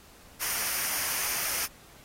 white noise with comb filter, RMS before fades -30 dBFS, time 0.4-1.67 s, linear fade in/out 20 ms, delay 0.26 ms, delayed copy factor -0.55, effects pink hiss -54 dBFS RMS until 2.04 s + AAC 48 kbps

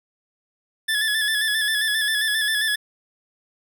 25% pulse tone with vibrato, 1727 Hz, A6, 33 cents flat, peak -16 dBFS, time 0.88-2.76 s, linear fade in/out 10 ms, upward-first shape square, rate 7.5 Hz, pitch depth 39 cents each way, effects none

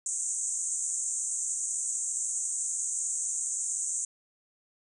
white band-pass noise, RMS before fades -32 dBFS, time 0.06-4.05 s, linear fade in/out 2 ms, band 6400 to 8700 Hz, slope 96 dB/octave, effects none

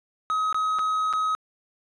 triangle tone with dropouts, 1269 Hz, D#6, 34 cents sharp, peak -20 dBFS, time 0.3-1.35 s, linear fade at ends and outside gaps 0 ms, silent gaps 0.527-0.545 / 0.787-0.792 / 1.128-1.135 s, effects resampled to 22050 Hz

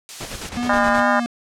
blue noise, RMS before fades -29 dBFS, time 0.09-0.49 s, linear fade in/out 0 ms
pink noise with tremolo, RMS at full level -30 dBFS, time 0.2-1.03 s, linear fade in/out 10 ms, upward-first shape square, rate 9.4 Hz, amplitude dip 60%
square tone with vibrato, 239.4 Hz, A#3, 46 cents sharp, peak -22 dBFS, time 0.57-1.26 s, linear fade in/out 0 ms, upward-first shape triangle, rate 2.4 Hz, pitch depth 46 cents each way
harmonic tone, 202.6 Hz, G#3, 43 cents flat, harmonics 3 / 4 / 5 / 6 / 7 / 8 / 9, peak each -21 / -22 / -23 / -24 / -24 / -25 / -26 dBFS, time 0.69-1.2 s, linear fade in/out 5 ms
effects low-pass 7000 Hz 12 dB/octave

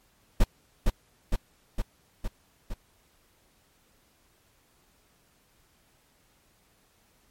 brown noise with echo, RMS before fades -17 dBFS, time 0.4-0.44 s, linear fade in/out 5 ms, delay 460 ms, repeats 5, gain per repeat -3 dB, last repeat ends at 2.74 s, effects pink hiss -65 dBFS RMS until 7.3 s + MP3 64 kbps

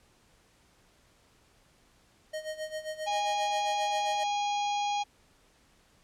square tone with tremolo, 622.3 Hz, D#5, in tune, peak -33 dBFS, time 2.33-4.24 s, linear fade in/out 10 ms, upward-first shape sine, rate 7.5 Hz, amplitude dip 80%
harmonic tone, 820 Hz, G#5, 22 cents flat, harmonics 1 / 3 / 4 / 5 / 6 / 7 / 8, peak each -28 / -40 / -39 / -45 / -49 / -49 / -46 dBFS, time 3.06-5.04 s, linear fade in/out 20 ms
effects pink hiss -64 dBFS RMS until 6.03 s + low-pass 10000 Hz 12 dB/octave

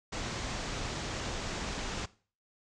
pink low-pass noise, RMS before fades -37 dBFS, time 0.12-2.06 s, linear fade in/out 10 ms, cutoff 7500 Hz, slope 48 dB/octave, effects noise-tail reverb RT60 0.4 s tail -19 dB re dry

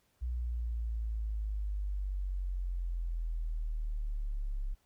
sine exponential sweep, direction down, 61.3 to 34.03 Hz, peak -32 dBFS, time 0.21-4.75 s, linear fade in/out 20 ms, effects pink hiss -73 dBFS RMS until 4.85 s

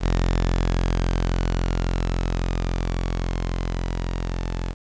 sawtooth tone with level ramp, 43.65 Hz, F1, in tune, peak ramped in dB -14 to -21 dBFS, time 0-4.75 s, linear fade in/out 50 ms, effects resampled to 16000 Hz + 8-bit

